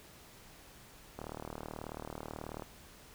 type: click train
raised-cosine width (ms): 1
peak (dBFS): -27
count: 56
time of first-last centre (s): 1.19-2.622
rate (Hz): 38.4
effects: pink hiss -56 dBFS RMS until 3.14 s